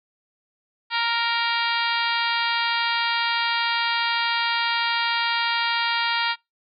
harmonic tone with a mistuned harmonic, 466.2 Hz, A#4, in tune, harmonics 2 / 3 / 4 / 5 / 6 / 7 / 8 / 9 / 10, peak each -26 / -28 / -29 / -30 / -31 / -31 / -32 / -33 / -33 dBFS, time 0.9-6.36 s, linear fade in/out 50 ms, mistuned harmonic 9, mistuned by -26 cents, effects noise-tail reverb RT60 0.2 s tail -26 dB re dry

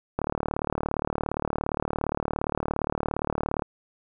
click train, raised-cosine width 1 ms, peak -12 dBFS, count 129, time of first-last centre 0.19-3.622 s, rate 37.3 Hz, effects none

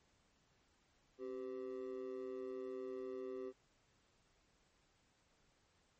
triangle tone with amplitude modulation, 387 Hz, G4, 22 cents flat, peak -37 dBFS, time 1.18-3.53 s, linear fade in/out 50 ms, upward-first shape sine, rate 120 Hz, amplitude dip 90%, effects pink hiss -75 dBFS RMS until 5.99 s + MP3 32 kbps

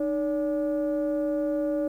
sine tone pair together, 305.6 / 572 Hz, D#4 / D5, -31 / -46 cents, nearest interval major seventh, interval 1085 cents, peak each -25 dBFS, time 0-1.88 s, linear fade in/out 5 ms, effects tanh soft clip ceiling -20 dBFS + 10-bit

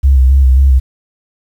sine tone with vibrato, 66.4 Hz, C2, 26 cents sharp, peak -3 dBFS, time 0.03-0.8 s, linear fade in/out 20 ms, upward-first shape square, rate 3.7 Hz, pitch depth 44 cents each way, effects tanh soft clip ceiling 0 dBFS + 7-bit

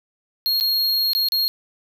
square tone with dropouts, 4269 Hz, C8, 34 cents sharp, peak -18 dBFS, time 0.46-1.48 s, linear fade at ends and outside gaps 0 ms, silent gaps 0.6-0.609 / 1.133-1.15 / 1.286-1.321 s, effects 9-bit

